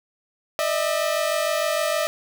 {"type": "tone pair together", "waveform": "sawtooth", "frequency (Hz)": [602.5, 649], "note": ["D5", "E5"], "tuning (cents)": [44, -27], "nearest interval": "minor second", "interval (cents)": 129, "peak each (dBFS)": -20, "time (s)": [0.59, 2.07], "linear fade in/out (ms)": 0, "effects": []}